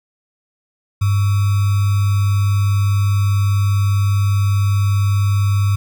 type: tone with sample-and-hold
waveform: sine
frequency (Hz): 100.1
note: G2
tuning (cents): +37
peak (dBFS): -12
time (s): 1.01-5.76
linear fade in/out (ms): 10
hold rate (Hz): 1225
effects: none